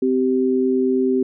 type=tone pair together; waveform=sine; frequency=258.2 / 387.7 Hz; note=C4 / G4; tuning=-23 / -19 cents; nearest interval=perfect fifth; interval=704 cents; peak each=-18 dBFS; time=0.02-1.23 s; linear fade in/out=5 ms; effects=none